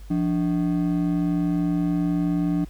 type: ring-modulated tone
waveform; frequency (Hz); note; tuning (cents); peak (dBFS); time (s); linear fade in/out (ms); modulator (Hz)
triangle; 233.1; A#3; 0; -15; 0.1-2.65; 10; 59.6
effects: added 50 Hz sine -38 dBFS peak until 2.69 s + pink hiss -54 dBFS RMS until 2.69 s